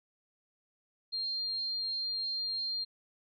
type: tone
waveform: sine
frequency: 4199 Hz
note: C8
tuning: 5 cents sharp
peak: -32 dBFS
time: 1.12-2.85 s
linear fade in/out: 20 ms
effects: none